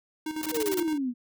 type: tone with tremolo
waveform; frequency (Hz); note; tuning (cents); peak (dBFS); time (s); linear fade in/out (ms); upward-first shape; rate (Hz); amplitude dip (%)
square; 311.1; D#4; 0; -30; 0.26-0.98; 5; square; 9.7; 60
type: noise bursts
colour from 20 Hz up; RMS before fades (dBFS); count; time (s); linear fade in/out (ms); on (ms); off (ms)
white; -33; 7; 0.43-0.8; 0; 28; 29
type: exponential sweep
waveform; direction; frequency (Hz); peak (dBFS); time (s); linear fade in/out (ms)
sine; down; 493.9 to 235; -26; 0.51-1.14; 50
effects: none